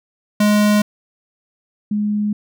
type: tone pair in turn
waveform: square / sine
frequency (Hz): 208.8 / 208.8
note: G#3 / G#3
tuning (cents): +10 / +10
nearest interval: unison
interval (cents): 0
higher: neither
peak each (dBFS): -12 / -16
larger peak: first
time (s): 0.4-0.82 / 1.91-2.33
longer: neither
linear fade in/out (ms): 5
effects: none